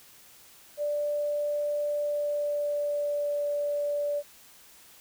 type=tone with pitch glide; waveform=sine; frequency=587.3 to 581.6 Hz; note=D5 to D5; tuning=0 to -17 cents; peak=-26 dBFS; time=0.77-4.23 s; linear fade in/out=50 ms; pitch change=-17 cents; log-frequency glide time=1.92-3.37 s; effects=white hiss -54 dBFS RMS until 5 s